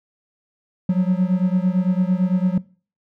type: beating tone pair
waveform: triangle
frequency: 180 / 188.9 Hz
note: F#3 / F#3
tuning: -47 / +36 cents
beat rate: 8.9 Hz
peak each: -15 / -18 dBFS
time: 0.89-2.58 s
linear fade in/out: 5 ms
effects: noise-tail reverb RT60 0.4 s tail -21 dB re dry